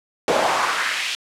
brown noise with high-pass filter sweep, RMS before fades -21 dBFS, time 0.28-1.15 s, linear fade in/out 0 ms, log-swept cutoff 510 to 3000 Hz, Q 2, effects low-pass 9000 Hz 12 dB/octave

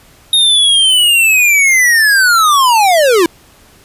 square linear sweep, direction down, 3729 to 317.8 Hz, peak -7 dBFS, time 0.33-3.26 s, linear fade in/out 2 ms, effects pink hiss -44 dBFS RMS until 3.84 s + resampled to 32000 Hz

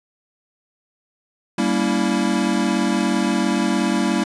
square chord, G diminished seventh, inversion none, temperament equal with one note detuned, 196 / 233.1 / 283.5 / 329.6 Hz, G3 / Bb3 / Db4 / Fb4, 0 / 0 / +39 / 0 cents, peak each -23 / -23 / -25 / -24 dBFS, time 1.58-4.24 s, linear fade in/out 5 ms, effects resampled to 22050 Hz

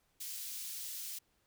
white high-pass noise, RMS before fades -43 dBFS, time 0.2-1.19 s, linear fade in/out 10 ms, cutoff 3500 Hz, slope 12 dB/octave, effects pink hiss -75 dBFS RMS until 1.46 s

